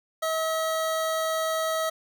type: tone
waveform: 25% pulse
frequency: 642 Hz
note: E5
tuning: 46 cents flat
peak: -21 dBFS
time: 0.22-1.9 s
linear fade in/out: 10 ms
effects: none